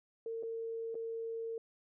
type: tone with dropouts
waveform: sine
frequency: 454.9 Hz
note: A#4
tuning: 42 cents flat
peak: -37 dBFS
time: 0.26-1.58 s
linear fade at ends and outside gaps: 2 ms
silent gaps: 0.427-0.433 / 0.945-0.952 s
effects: none